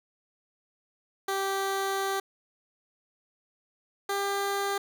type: tone pair in turn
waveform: 15% pulse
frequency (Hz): 390 / 398.4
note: G4 / G4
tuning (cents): -9 / +28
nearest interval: unison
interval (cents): 37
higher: second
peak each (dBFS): -21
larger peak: neither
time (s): 1.28-2.2 / 4.09-4.78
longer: first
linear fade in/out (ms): 5
effects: none